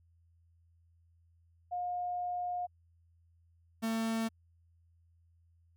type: tone pair in turn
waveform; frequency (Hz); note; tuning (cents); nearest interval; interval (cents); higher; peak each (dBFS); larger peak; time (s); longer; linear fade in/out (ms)
sine / 45% pulse; 714 / 224.9; F5 / A3; +38 / +38; octave + minor sixth; 2000; first; -33 / -31; second; 1.71-2.67 / 3.82-4.29; first; 20
effects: added 84 Hz sine -64 dBFS peak until 5.76 s